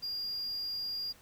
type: tone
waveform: triangle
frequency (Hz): 4815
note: D8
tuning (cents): +42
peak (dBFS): -33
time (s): 0.02-1.13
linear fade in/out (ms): 20
effects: pink hiss -59 dBFS RMS until 1.21 s